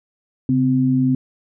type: tone pair together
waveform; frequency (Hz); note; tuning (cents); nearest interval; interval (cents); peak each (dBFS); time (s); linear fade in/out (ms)
sine; 135.5 / 257.8; C#3 / C4; -39 / -26; major seventh; 1113; -19 / -15; 0.49-1.15; 2
effects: none